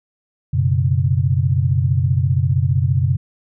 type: chord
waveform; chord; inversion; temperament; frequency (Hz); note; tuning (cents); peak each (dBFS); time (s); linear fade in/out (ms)
sine; F# suspended fourth; none; equal; 92.5 / 123.47 / 138.59; F#2 / B2 / C#3; 0 / 0 / 0; -18; 0.53-3.17; 10
effects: none